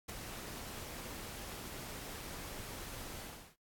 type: noise with ADSR envelope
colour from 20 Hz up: pink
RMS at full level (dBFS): -40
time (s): 0.08-3.56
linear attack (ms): 16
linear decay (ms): 7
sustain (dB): -6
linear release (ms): 360
effects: noise-tail reverb RT60 0.2 s tail -26 dB re dry + AAC 64 kbps